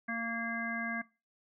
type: harmonic tone with a mistuned harmonic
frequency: 230 Hz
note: A#3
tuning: 23 cents flat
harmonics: 1 / 3 / 5 / 7 / 9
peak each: -38 / -43 / -43 / -37 / -40 dBFS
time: 0.08-1.02 s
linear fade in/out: 10 ms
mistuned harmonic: 7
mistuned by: +19 cents
effects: noise-tail reverb RT60 0.3 s tail -21 dB re dry